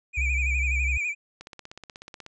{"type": "tone with vibrato", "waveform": "triangle", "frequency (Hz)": 2386, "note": "D7", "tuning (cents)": 27, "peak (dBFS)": -24, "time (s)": [0.13, 1.15], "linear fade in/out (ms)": 50, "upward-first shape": "sine", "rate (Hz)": 12, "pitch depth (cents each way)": 78}
{"type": "tone", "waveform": "sine", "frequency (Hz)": 66.2, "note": "C2", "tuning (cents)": 21, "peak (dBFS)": -24, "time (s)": [0.17, 0.98], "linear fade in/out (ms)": 10}
{"type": "click train", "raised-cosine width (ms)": 0.2, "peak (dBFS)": -24, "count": 15, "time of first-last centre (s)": [1.41, 2.264], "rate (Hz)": 16.4}
{"effects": ["resampled to 22050 Hz"]}